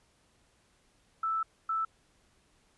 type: tone bursts at uneven times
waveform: sine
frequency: 1318.5 Hz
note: E6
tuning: in tune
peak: -28 dBFS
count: 2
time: 1.23-1.43 / 1.69-1.85 s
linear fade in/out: 5 ms
effects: pink hiss -68 dBFS RMS until 2.77 s + resampled to 24000 Hz